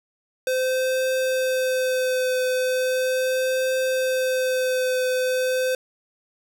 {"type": "tone with vibrato", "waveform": "square", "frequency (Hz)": 514, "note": "C5", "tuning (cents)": -31, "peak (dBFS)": -21, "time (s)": [0.47, 5.75], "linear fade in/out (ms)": 2, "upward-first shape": "triangle", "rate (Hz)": 0.38, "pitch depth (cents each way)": 18, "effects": []}